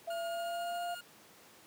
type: tone with pitch glide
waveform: sine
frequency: 675 to 696.8 Hz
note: E5 to F5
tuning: +41 to -4 cents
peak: -35 dBFS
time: 0.07-0.95 s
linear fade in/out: 10 ms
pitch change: +55 cents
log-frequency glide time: 0.26-0.82 s
type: tone with tremolo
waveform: 25% pulse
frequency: 1423 Hz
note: F6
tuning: 32 cents sharp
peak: -39 dBFS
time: 0.1-1.01 s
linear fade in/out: 5 ms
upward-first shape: sine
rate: 14 Hz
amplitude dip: 25%
effects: pink hiss -58 dBFS RMS until 1.66 s + high-pass 200 Hz 12 dB/octave